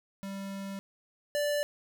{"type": "tone pair in turn", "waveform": "square", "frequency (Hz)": [196, 585.3], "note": ["G3", "D5"], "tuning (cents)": [0, -6], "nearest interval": "octave + perfect fifth", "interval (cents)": 1894, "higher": "second", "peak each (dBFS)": [-37, -28], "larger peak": "second", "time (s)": [[0.23, 0.79], [1.35, 1.63]], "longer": "first", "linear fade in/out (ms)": 0, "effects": []}